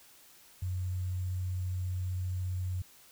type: tone with sample-and-hold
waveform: sine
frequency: 91.5 Hz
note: F#2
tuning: 19 cents flat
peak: -31 dBFS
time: 0.62-2.82 s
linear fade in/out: 5 ms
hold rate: 7350 Hz
effects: white hiss -58 dBFS RMS until 3.11 s